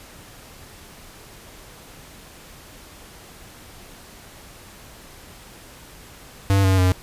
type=tone with pitch steps; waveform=square; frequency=98 / 94.88 / 91.86 Hz; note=G2 / F#2 / F#2; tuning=0 / +44 / -12 cents; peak=-15 dBFS; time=6.5-6.92 s; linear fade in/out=0 ms; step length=140 ms; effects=pink hiss -44 dBFS RMS until 7.02 s + resampled to 32000 Hz